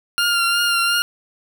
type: tone with vibrato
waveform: 20% pulse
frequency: 1396.9 Hz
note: F6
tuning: in tune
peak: -11 dBFS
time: 0.18-1.02 s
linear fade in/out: 0 ms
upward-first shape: triangle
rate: 2.8 Hz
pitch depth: 30 cents each way
effects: none